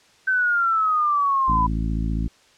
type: exponential sweep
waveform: sine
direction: down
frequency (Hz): 1544 to 987.8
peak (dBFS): -17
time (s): 0.27-1.67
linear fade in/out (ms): 10
type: harmonic tone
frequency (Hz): 55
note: A1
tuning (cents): 0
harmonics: 1 / 2 / 3 / 4 / 5 / 6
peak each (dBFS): -23 / -30 / -29 / -31 / -33 / -40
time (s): 1.48-2.28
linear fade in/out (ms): 5
effects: white hiss -55 dBFS RMS until 2.57 s + low-pass 6000 Hz 12 dB/octave